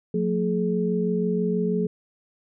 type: tone cluster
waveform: sine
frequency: 180 / 226.2 / 424.2 Hz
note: F#3 / A3 / G#4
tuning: -47 / +48 / +37 cents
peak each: -24 / -28 / -25 dBFS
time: 0.14-1.87 s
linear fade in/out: 5 ms
effects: none